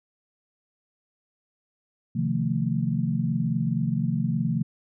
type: chord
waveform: sine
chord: F dominant seventh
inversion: second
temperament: equal with one note detuned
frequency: 130.81 / 155.56 / 174.61 / 223.3 Hz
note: C3 / Eb3 / F3 / A3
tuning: 0 / 0 / 0 / +26 cents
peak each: -28 dBFS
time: 2.15-4.63 s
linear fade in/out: 10 ms
effects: none